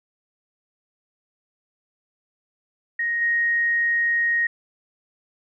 sine tone with level steps, 1872 Hz, A#6, 7 cents sharp, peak -21 / -18 dBFS, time 2.99-4.47 s, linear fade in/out 5 ms, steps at 3.21 s, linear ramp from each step 10 ms, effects none

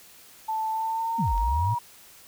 sine tone with pitch glide, 880 to 954.1 Hz, A5 to A#5, 0 to +40 cents, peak -25 dBFS, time 0.48-1.79 s, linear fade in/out 10 ms, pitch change +140 cents, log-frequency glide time 0.69-1.63 s
sine exponential two-way sweep, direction down then up, 260.2 to 44.89 to 120.2 Hz, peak -23 dBFS, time 1.18-1.75 s, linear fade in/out 20 ms, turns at 1.35 s
clicks, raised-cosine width 0.2 ms, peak -33 / -29 dBFS, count 2, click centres 1.278 / 1.379 s
effects white hiss -51 dBFS RMS until 2.27 s

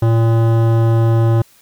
sine tone with hard clipping, 114.2 Hz, A#2, 35 cents flat, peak -12 dBFS, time 0.02-1.42 s, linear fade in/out 5 ms, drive 16 dB, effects white hiss -50 dBFS RMS until 1.61 s

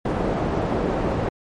white low-pass noise, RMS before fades -23 dBFS, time 0.05-1.29 s, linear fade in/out 5 ms, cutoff 560 Hz, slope 12 dB/octave, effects MP3 48 kbps

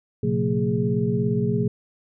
sine tone cluster, 117.2 / 134.6 / 178.1 / 225.4 / 414.8 Hz, A#2 / C3 / F3 / A3 / G#4, +10 / +49 / +34 / +42 / -2 cents, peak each -26 dBFS, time 0.23-1.68 s, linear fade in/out 5 ms, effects none

